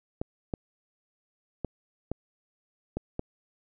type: clicks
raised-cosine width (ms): 2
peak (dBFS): -17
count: 6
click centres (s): 0.215 / 0.538 / 1.647 / 2.116 / 2.97 / 3.194
effects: none